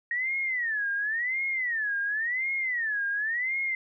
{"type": "tone with vibrato", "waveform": "sine", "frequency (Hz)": 1864.7, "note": "A#6", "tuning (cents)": 0, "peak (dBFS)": -26, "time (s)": [0.11, 3.75], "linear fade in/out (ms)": 2, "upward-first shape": "sine", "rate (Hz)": 0.93, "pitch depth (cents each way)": 250, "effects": []}